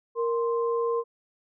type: tone pair together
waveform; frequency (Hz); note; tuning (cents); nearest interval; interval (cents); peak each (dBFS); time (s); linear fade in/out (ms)
sine; 466.2 / 1046.5; A#4 / C6; 0 / 0; octave + major second; 1400; -24 / -31; 0.15-1.04; 50
effects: none